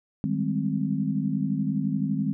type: chord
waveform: sine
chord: Ab major seventh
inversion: second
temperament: equal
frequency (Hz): 155.56 / 196 / 207.7 / 261.6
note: Eb3 / G3 / Ab3 / C4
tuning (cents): 0 / 0 / 0 / 0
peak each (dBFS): -29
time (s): 0.24-2.33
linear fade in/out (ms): 0
effects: none